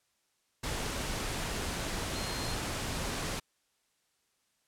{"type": "tone in noise", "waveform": "sine", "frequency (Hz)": 4203, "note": "C8", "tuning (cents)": 7, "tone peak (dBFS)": -42, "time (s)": [2.15, 2.55], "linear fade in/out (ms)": 10, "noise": "pink", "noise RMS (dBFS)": -35, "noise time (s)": [0.63, 3.4], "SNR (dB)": -10, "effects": ["white hiss -75 dBFS RMS until 4.67 s", "low-pass 10000 Hz 12 dB/octave"]}